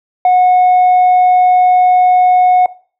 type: tone with tanh clipping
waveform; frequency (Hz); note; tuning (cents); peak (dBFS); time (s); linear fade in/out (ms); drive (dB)
triangle; 730; F#5; -24; -6; 0.25-2.66; 2; 6
effects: noise-tail reverb RT60 0.4 s tail -18 dB re dry